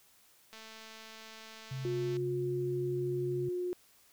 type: click train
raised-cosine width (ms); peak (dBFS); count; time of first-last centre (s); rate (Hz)
0.2; -33; 363; 0.53-2.168; 221
type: tone with pitch glide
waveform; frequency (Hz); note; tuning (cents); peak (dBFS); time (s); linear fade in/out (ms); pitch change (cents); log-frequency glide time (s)
sine; 132.4 to 134.79; C3 to C#3; +21 to -48; -36; 1.71-3.49; 5; +31; 1.95-2.14
type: tone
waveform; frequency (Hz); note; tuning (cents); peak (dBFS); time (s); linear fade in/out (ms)
sine; 358.7; F4; +46; -32; 1.85-3.73; 0
effects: white hiss -64 dBFS RMS until 4.12 s